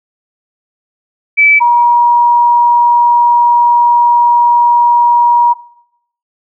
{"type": "tone pair in turn", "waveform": "sine", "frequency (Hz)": [2307, 954.7], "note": ["D7", "A#5"], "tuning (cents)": [-31, 41], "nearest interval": "octave + minor third", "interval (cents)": 1528, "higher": "first", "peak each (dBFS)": -4, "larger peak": "neither", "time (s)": [[1.37, 1.6], [1.6, 5.54]], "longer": "second", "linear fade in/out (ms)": 20, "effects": ["noise-tail reverb RT60 0.7 s tail -17 dB re dry"]}